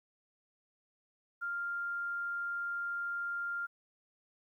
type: tone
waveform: sine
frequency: 1396.9 Hz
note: F6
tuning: in tune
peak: -34 dBFS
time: 1.41-3.67 s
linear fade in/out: 20 ms
effects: 12-bit